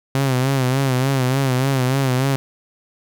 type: tone with vibrato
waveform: sawtooth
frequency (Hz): 131.9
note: C3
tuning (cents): +14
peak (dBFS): -12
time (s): 0.15-2.36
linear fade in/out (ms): 0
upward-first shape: sine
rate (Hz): 3.4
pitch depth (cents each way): 79
effects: none